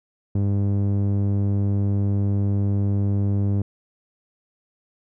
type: tone with low-pass filter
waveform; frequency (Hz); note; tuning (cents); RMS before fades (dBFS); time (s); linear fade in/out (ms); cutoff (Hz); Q
sawtooth; 100; G2; +35; -21; 0.35-3.62; 5; 310; 0.63
effects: none